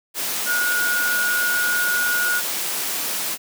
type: tone in noise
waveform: sine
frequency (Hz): 1446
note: F#6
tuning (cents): -40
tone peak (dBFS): -19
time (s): 0.45-2.42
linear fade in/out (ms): 50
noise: white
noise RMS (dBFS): -25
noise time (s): 0.14-3.38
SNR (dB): +3
effects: high-pass 200 Hz 12 dB/octave